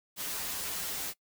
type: noise with comb filter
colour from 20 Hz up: white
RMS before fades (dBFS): -36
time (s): 0.16-1.14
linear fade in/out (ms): 50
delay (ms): 8.4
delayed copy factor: -0.65
effects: noise-tail reverb RT60 0.1 s tail -22 dB re dry